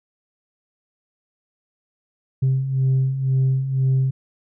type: beating tone pair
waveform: sine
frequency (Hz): 130.81 / 132.81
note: C3 / C3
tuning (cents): 0 / +26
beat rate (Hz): 2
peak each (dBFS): -22 / -16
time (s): 2.42-4.11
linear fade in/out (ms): 10
effects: tanh soft clip ceiling -13 dBFS